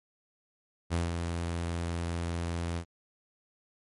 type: tone with ADSR envelope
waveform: sawtooth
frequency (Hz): 85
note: F2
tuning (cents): -46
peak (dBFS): -22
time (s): 0.9-2.85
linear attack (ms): 33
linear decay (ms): 170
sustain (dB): -5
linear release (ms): 75
effects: MP3 48 kbps